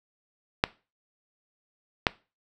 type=clicks; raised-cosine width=0.3 ms; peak=-3 dBFS; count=2; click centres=0.639 / 2.068 s; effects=noise-tail reverb RT60 0.3 s tail -20 dB re dry